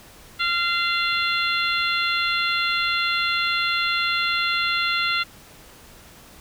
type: harmonic tone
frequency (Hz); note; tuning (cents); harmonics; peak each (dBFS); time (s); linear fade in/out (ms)
690; F5; -21; 2 / 3 / 4 / 5 / 6; -24 / -26 / -27 / -28 / -29; 0.39-5.24; 20
effects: pink hiss -47 dBFS RMS until 6.4 s